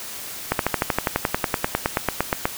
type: slowing click train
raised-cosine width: 0.5 ms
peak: -3 dBFS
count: 21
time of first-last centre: 0.52-2.455 s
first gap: 72 ms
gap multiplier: 1.03
effects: white hiss -34 dBFS RMS until 2.57 s